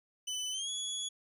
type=tone with pitch glide; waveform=25% pulse; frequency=3005 to 3373 Hz; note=F#7 to G#7; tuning=+26 to +26 cents; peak=-31 dBFS; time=0.27-1.09 s; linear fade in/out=10 ms; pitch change=+200 cents; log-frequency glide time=0.51-0.7 s; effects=resampled to 32000 Hz